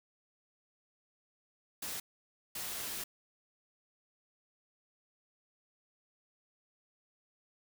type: noise bursts at uneven times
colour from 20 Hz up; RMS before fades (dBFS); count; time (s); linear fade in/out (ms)
white; -40; 2; 1.82-2 / 2.55-3.04; 5
effects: none